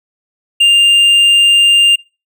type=tone with hard clipping; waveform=triangle; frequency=2800 Hz; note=F7; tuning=4 cents sharp; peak=-6 dBFS; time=0.6-1.96 s; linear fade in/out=10 ms; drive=7 dB; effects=noise-tail reverb RT60 0.3 s tail -24 dB re dry